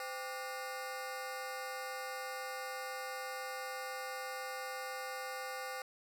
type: ring-modulated tone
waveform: 20% pulse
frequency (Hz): 654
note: E5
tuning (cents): -14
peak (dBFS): -32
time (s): 0-5.82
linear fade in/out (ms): 2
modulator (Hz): 138
effects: none